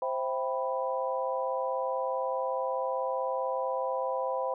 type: chord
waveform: sine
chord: C major seventh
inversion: none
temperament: equal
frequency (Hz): 523.3 / 659.3 / 784 / 987.8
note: C5 / E5 / G5 / B5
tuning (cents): 0 / 0 / 0 / 0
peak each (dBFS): -31 / -37 / -36 / -34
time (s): 0.02-4.54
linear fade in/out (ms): 2
effects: none